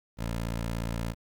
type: tone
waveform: 15% pulse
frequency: 57 Hz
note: A#1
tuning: 38 cents flat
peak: -24 dBFS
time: 0.17-1.15 s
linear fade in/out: 50 ms
effects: 10-bit